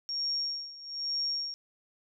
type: tone with tremolo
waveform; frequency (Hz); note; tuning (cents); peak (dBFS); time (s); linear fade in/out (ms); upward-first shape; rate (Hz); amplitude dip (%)
sine; 5550; F8; -12; -28; 0.09-1.54; 0; sine; 1.1; 85
effects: none